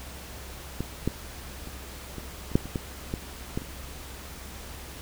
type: clicks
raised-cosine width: 3 ms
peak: -16 / -11 / -27 / -23 / -27 / -6 / -26 / -15 / -16 / -15 / -28 dBFS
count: 11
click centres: 0.806 / 1.076 / 1.673 / 2.183 / 2.517 / 2.555 / 2.656 / 2.758 / 3.139 / 3.575 / 3.619 s
effects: added 66 Hz sine -43 dBFS peak until 5.01 s + pink hiss -43 dBFS RMS until 5.01 s